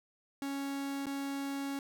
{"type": "tone with dropouts", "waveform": "45% pulse", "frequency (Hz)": 277.2, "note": "C#4", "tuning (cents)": 0, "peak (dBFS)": -35, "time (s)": [0.42, 1.79], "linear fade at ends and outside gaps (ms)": 1, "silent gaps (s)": [1.058, 1.067], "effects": []}